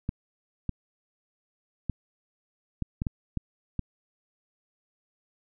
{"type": "clicks", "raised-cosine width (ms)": 5, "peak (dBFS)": -16, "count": 8, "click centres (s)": [0.091, 0.693, 1.897, 2.823, 3.019, 3.068, 3.373, 3.793], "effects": []}